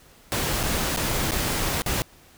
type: noise with dropouts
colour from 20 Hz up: pink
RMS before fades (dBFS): -25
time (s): 0.32-2.02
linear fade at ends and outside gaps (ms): 0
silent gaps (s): 0.63-0.635 / 0.963-0.972 / 1.309-1.319 / 1.82-1.862
effects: pink hiss -53 dBFS RMS until 2.37 s